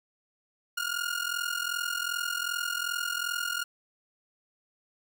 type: ring-modulated tone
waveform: sawtooth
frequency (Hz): 1422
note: F6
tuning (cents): +31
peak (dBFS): -23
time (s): 0.77-3.64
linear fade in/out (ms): 5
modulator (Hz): 21.3
effects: none